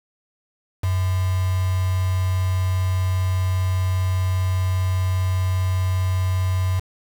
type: tone with quantisation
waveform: sine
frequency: 92.5 Hz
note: F#2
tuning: in tune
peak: -18 dBFS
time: 0.83-6.8 s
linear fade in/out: 10 ms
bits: 5
effects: none